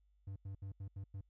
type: tone bursts at uneven times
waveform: triangle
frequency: 97.6 Hz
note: G2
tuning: 7 cents flat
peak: -40 dBFS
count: 6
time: 0.27-0.36 / 0.45-0.55 / 0.62-0.72 / 0.8-0.88 / 0.96-1.04 / 1.14-1.21 s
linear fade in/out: 5 ms
effects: added 50 Hz sine -69 dBFS peak until 1.29 s